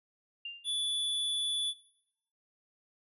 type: tone with exponential decay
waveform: sine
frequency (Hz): 2794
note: F7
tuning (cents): 0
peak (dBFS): -35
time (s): 0.45-0.77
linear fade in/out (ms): 5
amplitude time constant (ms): 69
type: tone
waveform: square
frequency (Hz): 3454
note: A7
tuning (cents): -33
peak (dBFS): -31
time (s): 0.64-1.74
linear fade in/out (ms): 50
effects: noise-tail reverb RT60 0.8 s tail -18 dB re dry + resampled to 32000 Hz